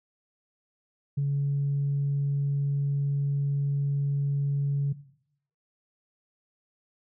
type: tone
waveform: sine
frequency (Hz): 141.1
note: C#3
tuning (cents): +31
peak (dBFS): -22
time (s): 1.17-4.93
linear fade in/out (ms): 10
effects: noise-tail reverb RT60 0.7 s tail -17 dB re dry + tanh soft clip ceiling -20 dBFS